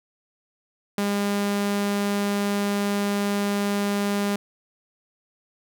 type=tone; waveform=sawtooth; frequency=202.5 Hz; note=G#3; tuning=43 cents flat; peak=-18 dBFS; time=0.98-4.36 s; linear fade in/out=2 ms; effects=none